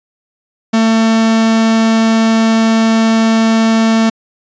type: tone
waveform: 45% pulse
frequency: 224.1 Hz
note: A3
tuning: 32 cents sharp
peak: -8 dBFS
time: 0.73-4.1 s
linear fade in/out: 10 ms
effects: resampled to 16000 Hz